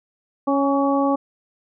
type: harmonic tone with a mistuned harmonic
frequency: 277.2 Hz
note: C#4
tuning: in tune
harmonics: 1 / 2 / 3 / 4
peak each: -19 / -22 / -24 / -25 dBFS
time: 0.47-1.16 s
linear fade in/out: 10 ms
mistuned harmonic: 4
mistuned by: +29 cents
effects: none